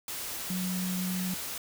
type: tone in noise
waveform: sine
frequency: 183.7 Hz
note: F#3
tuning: 12 cents flat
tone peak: -30 dBFS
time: 0.5-1.34 s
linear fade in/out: 2 ms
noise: white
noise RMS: -37 dBFS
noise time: 0.08-1.58 s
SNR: +4 dB
effects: none